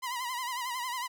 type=tone with vibrato; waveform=sawtooth; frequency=993 Hz; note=B5; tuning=9 cents sharp; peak=-29 dBFS; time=0.02-1.08 s; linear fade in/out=20 ms; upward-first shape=sine; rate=11 Hz; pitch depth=84 cents each way; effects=none